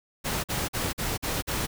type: noise bursts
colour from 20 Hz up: pink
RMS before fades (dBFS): -29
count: 6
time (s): 0.24-1.67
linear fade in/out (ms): 20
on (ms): 200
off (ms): 46
effects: none